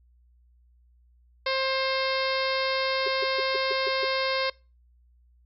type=harmonic tone; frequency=530 Hz; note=C5; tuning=22 cents sharp; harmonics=1 / 2 / 3 / 4 / 5 / 6 / 7 / 8 / 9 / 10; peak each=-28 / -31 / -35 / -32 / -37 / -40 / -35 / -36 / -36 / -42 dBFS; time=1.46-4.5 s; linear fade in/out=5 ms
type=tone bursts; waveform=sine; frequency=407.4 Hz; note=G#4; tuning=33 cents flat; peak=-28 dBFS; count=7; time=3.06-4.047 s; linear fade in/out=5 ms; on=21 ms; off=140 ms
effects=noise-tail reverb RT60 0.3 s tail -24 dB re dry + added 60 Hz sine -57 dBFS peak until 5.45 s